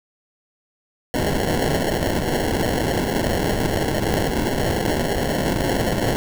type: noise with sample-and-hold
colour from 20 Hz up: blue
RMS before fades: -21 dBFS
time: 1.14-6.16 s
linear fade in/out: 0 ms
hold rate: 1225 Hz
effects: none